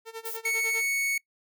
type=tone with tremolo; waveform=sawtooth; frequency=451.5 Hz; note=A4; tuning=45 cents sharp; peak=-30 dBFS; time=0.05-0.86 s; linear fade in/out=50 ms; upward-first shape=sine; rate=10 Hz; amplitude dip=90%
type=noise; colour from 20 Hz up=violet; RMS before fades=-36 dBFS; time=0.25-0.37 s; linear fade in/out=5 ms
type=tone; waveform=45% pulse; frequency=2217 Hz; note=C#7; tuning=in tune; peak=-25 dBFS; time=0.45-1.18 s; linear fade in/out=5 ms
effects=noise-tail reverb RT60 0.1 s tail -24 dB re dry